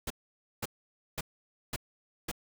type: noise bursts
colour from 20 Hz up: pink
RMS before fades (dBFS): -35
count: 5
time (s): 0.07-2.315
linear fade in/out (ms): 5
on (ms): 33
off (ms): 520
effects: none